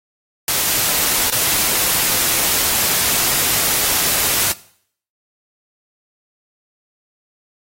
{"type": "noise with dropouts", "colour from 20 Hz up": "white", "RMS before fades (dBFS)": -17, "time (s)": [0.48, 4.52], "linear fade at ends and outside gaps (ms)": 2, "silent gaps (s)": [1.301, 1.323], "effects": ["noise-tail reverb RT60 0.6 s tail -19 dB re dry", "AAC 48 kbps"]}